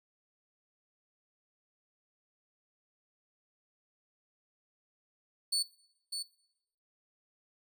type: tone with echo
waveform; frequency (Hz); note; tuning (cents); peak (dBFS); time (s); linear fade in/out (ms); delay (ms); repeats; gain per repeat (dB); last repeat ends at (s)
30% pulse; 4454; C#8; +7; -25; 5.52-5.63; 10; 600; 1; -7; 6.23
effects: noise-tail reverb RT60 0.8 s tail -21 dB re dry